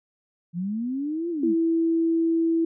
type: linear two-way sweep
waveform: sine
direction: up then down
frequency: 164.81 to 350 to 188.7 Hz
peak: -25 dBFS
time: 0.53-1.55 s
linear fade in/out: 50 ms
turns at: 1.3 s
type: tone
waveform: sine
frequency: 329.6 Hz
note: E4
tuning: in tune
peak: -19 dBFS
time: 1.43-2.65 s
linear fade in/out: 5 ms
effects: none